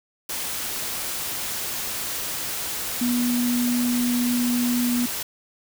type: tone in noise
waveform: sine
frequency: 243.5 Hz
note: B3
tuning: 24 cents flat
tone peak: -20 dBFS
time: 3.01-5.06 s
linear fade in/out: 5 ms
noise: white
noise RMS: -29 dBFS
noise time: 0.29-5.23 s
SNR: +6 dB
effects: none